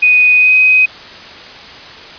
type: tone with pitch glide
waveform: sine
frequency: 2489 to 2515 Hz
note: D#7 to D#7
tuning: 0 to +18 cents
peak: -5 dBFS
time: 0.02-0.86 s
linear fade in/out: 10 ms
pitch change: +18 cents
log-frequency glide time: 0.36-0.54 s
effects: white hiss -32 dBFS RMS until 2.18 s + resampled to 11025 Hz

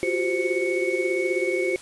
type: tone cluster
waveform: sine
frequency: 350.9 / 367.3 / 385.9 / 520 / 2220 Hz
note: F4 / F#4 / G4 / C5 / C#7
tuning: +8 / -13 / -27 / -11 / +2 cents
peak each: -28 dBFS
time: 0.03-1.76 s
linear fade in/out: 0 ms
effects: white hiss -43 dBFS RMS until 1.81 s + resampled to 24000 Hz

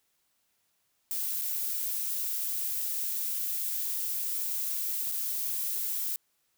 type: noise with dropouts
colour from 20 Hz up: violet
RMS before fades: -32 dBFS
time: 1.11-6.16 s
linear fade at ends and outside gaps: 1 ms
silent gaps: 1.414-1.418 / 5.116-5.12 s
effects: white hiss -74 dBFS RMS until 6.57 s

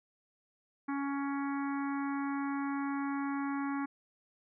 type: harmonic tone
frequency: 279.1 Hz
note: C#4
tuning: 12 cents sharp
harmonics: 1 / 3 / 4 / 5 / 6 / 7 / 8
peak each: -33 / -42 / -42 / -46 / -48 / -51 / -52 dBFS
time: 0.88-3.86 s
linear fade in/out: 10 ms
effects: none

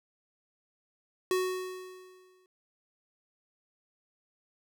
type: tone with exponential decay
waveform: square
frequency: 370 Hz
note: F#4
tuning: in tune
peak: -25 dBFS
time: 1.31-2.46 s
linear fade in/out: 1 ms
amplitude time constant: 250 ms
effects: none

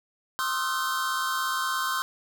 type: tone cluster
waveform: square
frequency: 1057 / 1226 / 1286 / 1363 / 1527 Hz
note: C6 / D#6 / E6 / F6 / G6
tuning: +17 / -26 / -43 / -43 / -46 cents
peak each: -30 / -35 / -37 / -37 / -32 dBFS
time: 0.39-2.02 s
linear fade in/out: 0 ms
effects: none

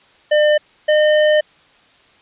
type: tone pair in turn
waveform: square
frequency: 601 / 608.3 Hz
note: D5 / D#5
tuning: +40 / -39 cents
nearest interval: unison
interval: 21 cents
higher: second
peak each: -11 dBFS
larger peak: neither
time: 0.31-0.58 / 0.88-1.41 s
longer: second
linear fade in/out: 10 ms
effects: white hiss -51 dBFS RMS until 2.21 s + resampled to 8000 Hz

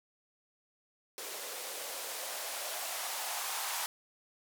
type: noise with band-pass filter sweep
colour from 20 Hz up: violet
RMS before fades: -39 dBFS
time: 1.18-3.86 s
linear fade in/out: 0 ms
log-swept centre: 430 to 890 Hz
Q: 2.7
effects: none

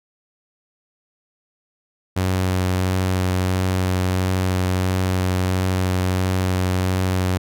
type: tone with vibrato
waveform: sawtooth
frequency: 92.6 Hz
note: F#2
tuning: 2 cents sharp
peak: -14 dBFS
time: 2.16-7.38 s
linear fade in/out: 10 ms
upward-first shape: sine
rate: 1.5 Hz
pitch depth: 12 cents each way
effects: none

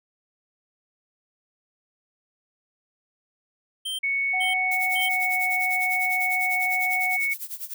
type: tone bursts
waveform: square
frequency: 3136 Hz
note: G7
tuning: in tune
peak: -28 dBFS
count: 3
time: 3.85-5.09 s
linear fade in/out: 10 ms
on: 140 ms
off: 410 ms
type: tone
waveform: sine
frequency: 2217 Hz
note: C#7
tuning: in tune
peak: -22 dBFS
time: 4.03-7.34 s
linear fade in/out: 10 ms
type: tone with pitch glide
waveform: sine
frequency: 745 to 740.3 Hz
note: F#5 to F#5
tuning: +12 to +1 cents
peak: -28 dBFS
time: 4.33-7.17 s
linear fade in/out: 10 ms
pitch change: -11 cents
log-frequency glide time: 4.99-5.32 s
type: noise with tremolo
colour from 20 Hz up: violet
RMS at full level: -32 dBFS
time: 4.71-7.74 s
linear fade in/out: 5 ms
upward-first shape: sine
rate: 10 Hz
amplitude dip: 85%
effects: none

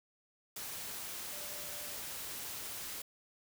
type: tone in noise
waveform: sine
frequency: 590 Hz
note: D5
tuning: 8 cents sharp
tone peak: -54 dBFS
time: 1.32-1.97 s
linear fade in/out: 5 ms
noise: white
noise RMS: -43 dBFS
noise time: 0.56-3.02 s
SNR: -14 dB
effects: none

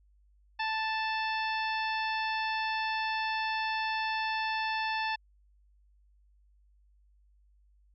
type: harmonic tone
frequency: 880 Hz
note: A5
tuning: in tune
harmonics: 1 / 2 / 3 / 4 / 5 / 6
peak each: -32 / -35 / -37 / -42 / -44 / -46 dBFS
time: 0.59-5.16 s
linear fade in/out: 10 ms
effects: added 50 Hz sine -61 dBFS peak until 7.94 s

